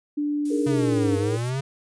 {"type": "tone with pitch glide", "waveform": "sine", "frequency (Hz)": [293.7, 286.5], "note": ["D4", "D4"], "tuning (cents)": [0, -43], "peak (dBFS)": -22, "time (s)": [0.17, 1.17], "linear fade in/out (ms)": 10, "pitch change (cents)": -43, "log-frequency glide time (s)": [0.44, 1.05]}
{"type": "noise", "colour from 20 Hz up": "violet", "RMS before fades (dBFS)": -38, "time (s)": [0.45, 1.5], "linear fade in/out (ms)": 5}
{"type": "chord", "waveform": "sine", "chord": "D# suspended fourth", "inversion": "none", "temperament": "equal", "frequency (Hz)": [311.1, 415.3, 466.2], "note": ["D#4", "G#4", "A#4"], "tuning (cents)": [0, 0, 0], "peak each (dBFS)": [-31, -28, -27], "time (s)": [0.5, 1.37], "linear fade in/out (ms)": 10}
{"type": "exponential two-way sweep", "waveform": "square", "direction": "down then up", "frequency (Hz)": [139.1, 98, 139.1], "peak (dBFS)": -25, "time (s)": [0.66, 1.61], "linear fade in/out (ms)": 10, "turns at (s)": 1.18}
{"effects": ["resampled to 22050 Hz"]}